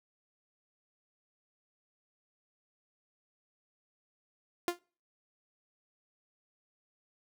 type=tone with exponential decay; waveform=sawtooth; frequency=349.4 Hz; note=F4; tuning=1 cent sharp; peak=-21 dBFS; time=4.68-4.79 s; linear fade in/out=1 ms; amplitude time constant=23 ms; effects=noise-tail reverb RT60 0.4 s tail -26 dB re dry